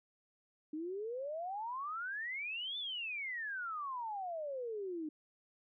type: exponential two-way sweep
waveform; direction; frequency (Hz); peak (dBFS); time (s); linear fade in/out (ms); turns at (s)
sine; up then down; 298.4 to 3563 to 298.4; -38; 0.73-5.09; 5; 2.78
effects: none